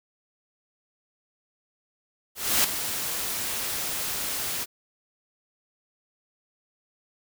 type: noise with ADSR envelope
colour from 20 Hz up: white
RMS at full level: -20 dBFS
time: 2.35-4.66 s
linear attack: 290 ms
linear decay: 9 ms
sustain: -10 dB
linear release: 37 ms
effects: none